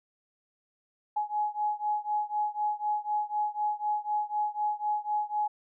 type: beating tone pair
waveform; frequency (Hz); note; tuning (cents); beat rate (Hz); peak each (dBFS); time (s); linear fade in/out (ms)
sine; 839 / 843; G#5 / G#5; +17 / +26; 4; -30 / -31; 1.16-5.48; 10
effects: none